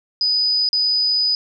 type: tone with dropouts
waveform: sine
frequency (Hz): 4978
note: D#8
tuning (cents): 0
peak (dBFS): -15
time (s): 0.21-1.35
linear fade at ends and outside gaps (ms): 1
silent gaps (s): 0.689-0.73
effects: none